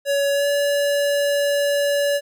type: tone with pitch glide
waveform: square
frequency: 563 to 571.5 Hz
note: C#5 to D5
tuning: +27 to -47 cents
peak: -18 dBFS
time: 0.05-2.21 s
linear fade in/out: 50 ms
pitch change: +26 cents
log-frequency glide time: 0.33-0.47 s
effects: 10-bit